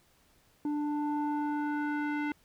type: tone with low-pass filter sweep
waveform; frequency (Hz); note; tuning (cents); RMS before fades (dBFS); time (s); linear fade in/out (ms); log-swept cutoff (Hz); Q
square; 295.3; D4; +10; -32; 0.65-2.32; 2; 600 to 2100; 2.3
effects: pink hiss -66 dBFS RMS until 2.44 s